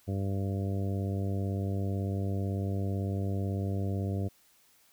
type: harmonic tone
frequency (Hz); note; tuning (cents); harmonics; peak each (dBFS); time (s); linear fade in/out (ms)
98; G2; 0; 1 / 2 / 3 / 4 / 5 / 6 / 7; -30 / -36 / -40 / -42 / -44 / -46 / -47; 0.07-4.29; 20
effects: white hiss -64 dBFS RMS until 4.92 s